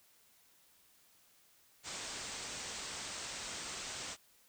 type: low-pass noise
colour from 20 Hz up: white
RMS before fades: -44 dBFS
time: 1.83-4.17 s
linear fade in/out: 50 ms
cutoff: 8500 Hz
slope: 96 dB/octave
effects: white hiss -67 dBFS RMS until 4.48 s